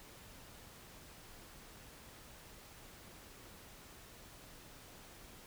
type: silence
effects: pink hiss -56 dBFS RMS until 5.46 s